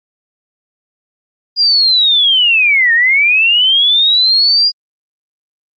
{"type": "linear two-way sweep", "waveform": "sine", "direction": "down then up", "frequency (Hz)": [4883, 1804, 4883], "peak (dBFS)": -7, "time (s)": [1.56, 4.72], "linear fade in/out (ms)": 50, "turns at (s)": 2.93, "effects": ["Opus 32 kbps"]}